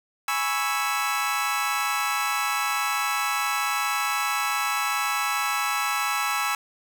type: chord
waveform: 25% pulse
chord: C# minor seventh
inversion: second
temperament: equal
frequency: 830.6 / 987.8 / 1108.7 / 1318.5 Hz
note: G#5 / B5 / C#6 / E6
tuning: 0 / 0 / 0 / 0 cents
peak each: -26 / -29 / -26 / -23 dBFS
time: 0.28-6.55 s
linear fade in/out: 2 ms
effects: none